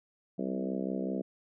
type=harmonic tone with a mistuned harmonic; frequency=65.1 Hz; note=C2; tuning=8 cents flat; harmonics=3 / 4 / 5 / 6 / 7 / 8 / 9 / 10; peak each=-35 / -37 / -39 / -41 / -42 / -43 / -44 / -45 dBFS; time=0.38-1.22 s; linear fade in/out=10 ms; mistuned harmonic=3; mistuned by=-19 cents; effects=none